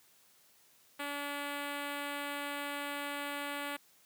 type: tone with notch filter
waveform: 5% pulse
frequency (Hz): 286.7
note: D4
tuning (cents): -42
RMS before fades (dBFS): -39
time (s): 0.99-3.77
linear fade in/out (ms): 10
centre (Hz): 5800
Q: 0.73
effects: white hiss -65 dBFS RMS until 4.05 s + high-pass 100 Hz 12 dB/octave